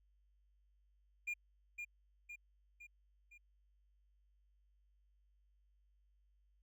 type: tone with echo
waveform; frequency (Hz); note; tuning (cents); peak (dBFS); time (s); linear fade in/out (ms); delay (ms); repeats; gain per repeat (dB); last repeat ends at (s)
triangle; 2414; D7; +47; -36; 1.27-1.34; 10; 510; 4; -5; 3.38
effects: added 50 Hz sine -70 dBFS peak until 6.62 s